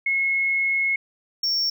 sine / triangle tone pair in turn, 2174 / 5478 Hz, C#7 / F8, -34 / -34 cents, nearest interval octave + major third, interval 1600 cents, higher second, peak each -19 dBFS, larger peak neither, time 0.06-0.96 / 1.43-1.7 s, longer first, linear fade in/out 5 ms, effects none

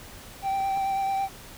triangle tone with vibrato, 780 Hz, G5, 9 cents flat, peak -22 dBFS, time 0.42-1.29 s, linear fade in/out 50 ms, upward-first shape triangle, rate 9.1 Hz, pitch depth 19 cents each way
clicks, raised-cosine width 1 ms, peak -29 dBFS, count 2, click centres 0.604 / 0.774 s
effects pink hiss -45 dBFS RMS until 1.57 s

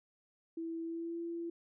sine tone with pitch glide, 329.6 to 337.9 Hz, E4 to E4, 0 to +43 cents, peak -37 dBFS, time 0.57-1.5 s, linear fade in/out 5 ms, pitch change +43 cents, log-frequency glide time 0.83-1.19 s, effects none

